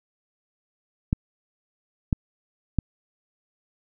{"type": "clicks", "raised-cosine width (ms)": 5, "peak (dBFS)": -8, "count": 3, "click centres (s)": [1.129, 2.128, 2.787], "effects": []}